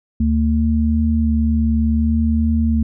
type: tone pair together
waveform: sine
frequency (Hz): 75.4 / 225.5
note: D2 / A3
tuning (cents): +46 / +43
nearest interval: octave + perfect fifth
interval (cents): 1897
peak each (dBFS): -16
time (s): 0.2-2.83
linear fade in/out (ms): 5
effects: none